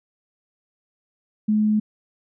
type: tone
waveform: sine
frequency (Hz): 213.2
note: G#3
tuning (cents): +46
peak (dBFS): -16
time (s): 1.48-1.8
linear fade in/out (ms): 10
effects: none